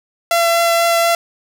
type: tone with vibrato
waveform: sawtooth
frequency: 677 Hz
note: E5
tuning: 46 cents sharp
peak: -8 dBFS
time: 0.31-1.15 s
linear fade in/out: 2 ms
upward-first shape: triangle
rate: 4.1 Hz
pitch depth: 10 cents each way
effects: 8-bit